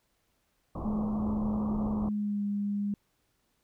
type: low-pass noise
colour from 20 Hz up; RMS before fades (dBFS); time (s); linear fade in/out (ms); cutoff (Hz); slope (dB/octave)
pink; -37; 0.75-2.09; 5; 1200; 96
type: tone with pitch glide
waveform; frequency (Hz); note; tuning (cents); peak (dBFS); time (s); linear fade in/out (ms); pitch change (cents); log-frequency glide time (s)
sine; 212.4 to 203.4; G#3 to G#3; +39 to -36; -28; 0.85-2.94; 2; -75; 1.93-2.43
effects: pink hiss -74 dBFS RMS until 3.63 s